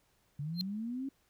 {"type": "linear sweep", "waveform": "sine", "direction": "up", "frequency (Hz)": [138.59, 277.2], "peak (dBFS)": -35, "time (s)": [0.39, 1.09], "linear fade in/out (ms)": 5}
{"type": "tone with exponential growth", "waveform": "triangle", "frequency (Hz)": 4169, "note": "C8", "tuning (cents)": -7, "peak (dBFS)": -27, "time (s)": [0.54, 0.61], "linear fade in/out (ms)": 0, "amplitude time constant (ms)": 15}
{"effects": ["pink hiss -72 dBFS RMS until 1.29 s"]}